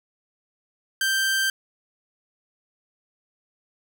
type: tone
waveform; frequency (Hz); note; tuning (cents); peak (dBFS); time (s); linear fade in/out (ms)
sawtooth; 1568; G6; 0; -17; 1.01-1.5; 2
effects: none